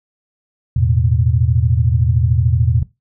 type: chord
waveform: sine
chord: E suspended fourth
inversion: none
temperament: equal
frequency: 82.41 / 110 / 123.47 Hz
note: E2 / A2 / B2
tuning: 0 / 0 / 0 cents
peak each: -16 dBFS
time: 0.76-2.83 s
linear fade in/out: 5 ms
effects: noise-tail reverb RT60 0.2 s tail -18 dB re dry